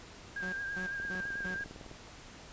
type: tone with vibrato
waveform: sine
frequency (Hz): 1607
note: G6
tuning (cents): +43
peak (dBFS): -35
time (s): 0.36-1.64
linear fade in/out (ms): 5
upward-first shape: triangle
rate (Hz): 9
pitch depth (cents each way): 42
type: tone bursts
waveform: sawtooth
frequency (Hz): 184.9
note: F#3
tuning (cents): -1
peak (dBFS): -36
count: 4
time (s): 0.42-1.55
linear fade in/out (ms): 10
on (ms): 110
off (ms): 230
type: click train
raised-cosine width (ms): 2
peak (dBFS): -34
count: 19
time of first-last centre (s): 1-1.914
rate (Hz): 19.7
effects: pink hiss -51 dBFS RMS until 2.52 s + resampled to 16000 Hz